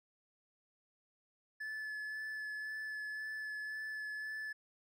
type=tone with vibrato; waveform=triangle; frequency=1728 Hz; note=A6; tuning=32 cents flat; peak=-38 dBFS; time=1.6-4.53 s; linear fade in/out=10 ms; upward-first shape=sine; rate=1.9 Hz; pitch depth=13 cents each way; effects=none